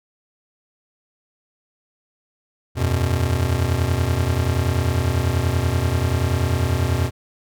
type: chord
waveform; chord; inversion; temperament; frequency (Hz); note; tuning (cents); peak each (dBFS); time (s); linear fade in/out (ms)
square; E suspended second; none; just; 82.41 / 92.71 / 123.61; E2 / F#2 / B2; 0 / +4 / +2; -23; 2.75-7.11; 50
effects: none